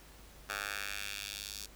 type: tone with high-pass filter sweep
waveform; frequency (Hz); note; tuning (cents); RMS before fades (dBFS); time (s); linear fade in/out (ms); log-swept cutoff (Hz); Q
10% pulse; 101.2; G#2; -44; -41; 0.49-1.66; 5; 1200 to 5000; 1.4
effects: added 50 Hz sine -56 dBFS peak until 1.75 s + pink hiss -57 dBFS RMS until 1.75 s